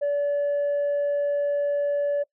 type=tone; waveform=sine; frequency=575 Hz; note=D5; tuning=37 cents flat; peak=-19 dBFS; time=0.01-2.24 s; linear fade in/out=20 ms; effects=noise-tail reverb RT60 0.1 s tail -22 dB re dry + tanh soft clip ceiling -20 dBFS